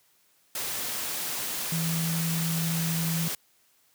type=tone in noise; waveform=sine; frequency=164.81 Hz; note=E3; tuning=in tune; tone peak=-26 dBFS; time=1.72-3.28 s; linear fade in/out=2 ms; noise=white; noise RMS=-32 dBFS; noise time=0.55-3.35 s; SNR=+3 dB; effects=white hiss -65 dBFS RMS until 3.94 s + high-pass 100 Hz 12 dB/octave